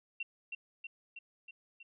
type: tone with echo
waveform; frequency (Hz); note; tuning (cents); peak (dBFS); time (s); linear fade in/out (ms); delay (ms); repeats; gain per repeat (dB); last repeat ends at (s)
sine; 2728; F7; -41; -35; 0.2-0.23; 5; 320; 5; -3; 1.83
effects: none